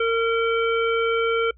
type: harmonic tone with a mistuned harmonic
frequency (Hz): 458.2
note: A#4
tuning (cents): -30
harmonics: 1 / 3 / 5 / 7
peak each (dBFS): -20 / -24 / -29 / -33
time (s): 0-1.51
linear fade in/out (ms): 5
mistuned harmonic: 7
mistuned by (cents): -58
effects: noise-tail reverb RT60 0.1 s tail -25 dB re dry + added 60 Hz sine -48 dBFS peak until 1.57 s